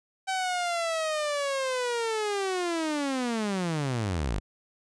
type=linear sweep; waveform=sawtooth; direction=down; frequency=769 to 42.74 Hz; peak=-23 dBFS; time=0.27-4.4 s; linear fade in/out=20 ms; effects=resampled to 22050 Hz